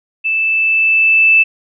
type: tone with level ramp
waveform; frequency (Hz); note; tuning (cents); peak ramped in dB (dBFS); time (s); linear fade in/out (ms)
sine; 2637; E7; 0; -13 to -5; 0.24-1.44; 20
effects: none